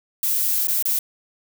violet noise with dropouts, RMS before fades -21 dBFS, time 0.23-0.99 s, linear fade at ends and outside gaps 2 ms, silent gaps 0.672-0.682 / 0.825-0.854 s, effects none

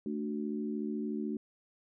sine chord, D major, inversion second, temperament equal, 220 / 293.7 / 370 Hz, A3 / D4 / F#4, 0 / 0 / 0 cents, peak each -35 / -38 / -40 dBFS, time 0.06-1.37 s, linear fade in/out 2 ms, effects none

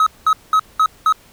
triangle tone bursts, 1277 Hz, D#6, 45 cents sharp, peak -8 dBFS, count 5, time 0-1.125 s, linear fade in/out 2 ms, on 65 ms, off 200 ms, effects pink hiss -48 dBFS RMS until 1.32 s

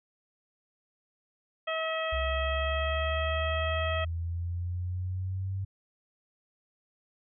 harmonic tone, 643 Hz, E5, 43 cents flat, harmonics 1 / 2 / 3 / 4 / 5, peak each -32 / -35 / -37 / -38 / -39 dBFS, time 1.67-4.05 s, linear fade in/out 10 ms
sine linear sweep, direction up, 65.41 to 97 Hz, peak -30 dBFS, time 2.12-5.65 s, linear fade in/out 10 ms
effects none

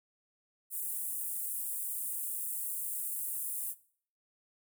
pink high-pass noise, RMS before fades -37 dBFS, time 0.7-3.75 s, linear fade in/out 50 ms, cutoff 8700 Hz, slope 48 dB/octave, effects noise-tail reverb RT60 0.5 s tail -18 dB re dry

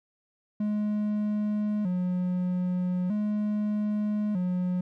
triangle tone with vibrato, 194.8 Hz, G3, 11 cents flat, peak -23 dBFS, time 0.6-4.81 s, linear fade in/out 5 ms, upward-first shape square, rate 0.4 Hz, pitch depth 130 cents each way, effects none

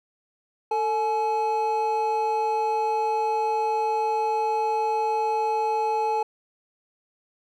triangle tone pair together, 446.7 / 850.3 Hz, A4 / G#5, +26 / +41 cents, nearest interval major seventh, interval 1115 cents, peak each -25 / -21 dBFS, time 0.71-6.23 s, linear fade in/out 5 ms, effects none

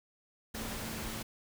sine tone in noise, 222.8 Hz, A3, 22 cents sharp, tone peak -45 dBFS, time 0.54-1.23 s, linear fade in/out 10 ms, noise pink, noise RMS -40 dBFS, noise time 0.54-1.23 s, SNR -8 dB, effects none

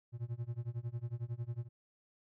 triangle tone with tremolo, 118.6 Hz, A#2, 30 cents sharp, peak -32 dBFS, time 0.12-1.69 s, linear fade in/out 50 ms, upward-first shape sine, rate 11 Hz, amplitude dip 95%, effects none

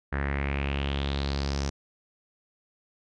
sawtooth tone with low-pass filter sweep, 69.7 Hz, C#2, 10 cents sharp, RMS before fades -29 dBFS, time 0.12-1.7 s, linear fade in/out 10 ms, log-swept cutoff 1700 to 5900 Hz, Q 4.5, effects none

